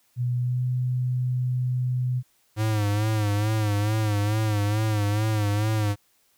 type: tone with pitch glide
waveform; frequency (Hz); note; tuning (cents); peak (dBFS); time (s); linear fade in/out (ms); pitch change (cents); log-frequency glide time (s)
sine; 123 to 125.73; B2 to B2; -7 to +31; -22; 0.16-2.23; 50; +38; 0.38-0.63
type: tone with vibrato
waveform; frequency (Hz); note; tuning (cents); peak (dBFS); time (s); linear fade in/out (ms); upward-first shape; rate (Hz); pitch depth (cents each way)
square; 105.8; G#2; +33; -22; 2.56-5.96; 50; sine; 2.3; 64
effects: white hiss -65 dBFS RMS until 6.37 s